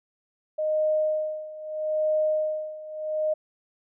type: tone with tremolo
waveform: sine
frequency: 618 Hz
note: D#5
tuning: 12 cents flat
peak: -20 dBFS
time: 0.58-3.34 s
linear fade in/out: 10 ms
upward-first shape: sine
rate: 0.78 Hz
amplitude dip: 85%
effects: none